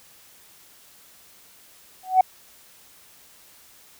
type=tone with exponential growth; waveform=sine; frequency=748 Hz; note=F#5; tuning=19 cents sharp; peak=-7 dBFS; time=2.03-2.21 s; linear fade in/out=5 ms; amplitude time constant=39 ms; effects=tanh soft clip ceiling -6 dBFS + white hiss -52 dBFS RMS until 3.99 s